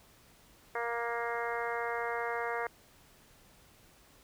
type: harmonic tone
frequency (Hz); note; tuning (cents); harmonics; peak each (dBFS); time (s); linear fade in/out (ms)
234.8; A#3; +13; 2 / 3 / 4 / 5 / 6 / 7 / 8 / 9; -37 / -39 / -40 / -41 / -42 / -42 / -43 / -44; 0.75-2.67; 2
effects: pink hiss -61 dBFS RMS until 4.23 s